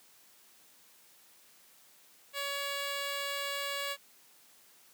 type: tone with notch filter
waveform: 5% pulse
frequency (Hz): 563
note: C#5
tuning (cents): +27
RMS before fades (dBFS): -36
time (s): 2.33-3.97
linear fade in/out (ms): 50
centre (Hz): 5900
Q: 1.3
effects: white hiss -61 dBFS RMS until 4.93 s + high-pass 150 Hz 12 dB/octave